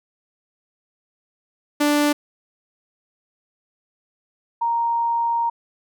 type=tone pair in turn; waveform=sawtooth / sine; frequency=293.7 / 932.4 Hz; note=D4 / A#5; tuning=0 / 0 cents; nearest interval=octave + minor sixth; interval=2000 cents; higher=second; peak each=-12 / -18 dBFS; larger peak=first; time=1.8-2.13 / 4.61-5.5 s; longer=second; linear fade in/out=10 ms; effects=none